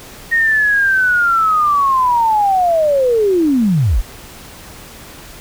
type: linear sweep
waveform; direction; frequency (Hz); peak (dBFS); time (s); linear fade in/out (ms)
sine; down; 1867 to 30.16; -10; 0.31-4.02; 20
effects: pink hiss -36 dBFS RMS until 5.4 s